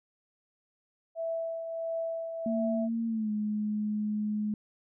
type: tone with tremolo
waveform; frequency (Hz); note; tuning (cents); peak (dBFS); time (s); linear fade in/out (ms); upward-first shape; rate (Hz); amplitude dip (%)
sine; 659; E5; -1; -29; 1.15-2.89; 50; triangle; 1.5; 50
type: tone with pitch glide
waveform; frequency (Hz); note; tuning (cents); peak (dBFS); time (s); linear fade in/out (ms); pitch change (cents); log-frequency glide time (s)
sine; 229 to 211.2; A#3 to G#3; -31 to +29; -28; 2.46-4.54; 2; -140; 3.07-3.31
effects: none